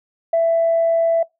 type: tone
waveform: sine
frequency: 664 Hz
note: E5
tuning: 12 cents sharp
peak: -12 dBFS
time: 0.33-1.23 s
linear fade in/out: 5 ms
effects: noise-tail reverb RT60 0.2 s tail -24 dB re dry + tanh soft clip ceiling -9 dBFS